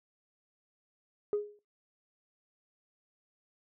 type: tone with exponential decay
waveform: sine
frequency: 415.3 Hz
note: G#4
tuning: in tune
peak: -23 dBFS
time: 1.33-1.59 s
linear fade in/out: 1 ms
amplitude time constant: 56 ms
effects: noise-tail reverb RT60 0.3 s tail -19 dB re dry + tanh soft clip ceiling -24 dBFS